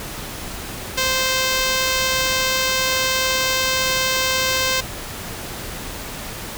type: tone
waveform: 5% pulse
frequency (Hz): 521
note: C5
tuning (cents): -7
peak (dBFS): -6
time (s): 0.97-4.81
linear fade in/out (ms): 10
effects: pink hiss -31 dBFS RMS until 6.57 s